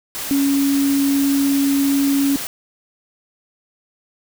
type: tone in noise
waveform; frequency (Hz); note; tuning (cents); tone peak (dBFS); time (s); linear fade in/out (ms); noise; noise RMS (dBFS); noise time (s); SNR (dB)
sine; 278.3; C#4; +7; -14; 0.31-2.36; 0; white; -27; 0.15-2.47; +10
effects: none